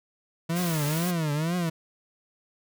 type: tone with vibrato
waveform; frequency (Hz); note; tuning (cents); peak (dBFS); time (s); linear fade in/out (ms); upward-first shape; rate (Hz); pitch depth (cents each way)
40% pulse; 161.5; E3; -35; -24; 0.49-1.7; 10; triangle; 2.1; 210
type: noise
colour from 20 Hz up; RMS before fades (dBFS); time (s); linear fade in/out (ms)
white; -35; 0.55-1.12; 20
effects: none